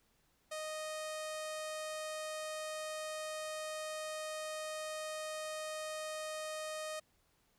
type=tone with low-pass filter; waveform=sawtooth; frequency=621 Hz; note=D#5; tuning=3 cents flat; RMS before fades=-42 dBFS; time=0.51-7 s; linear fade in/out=10 ms; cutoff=9400 Hz; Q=1.8; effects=pink hiss -74 dBFS RMS until 7.58 s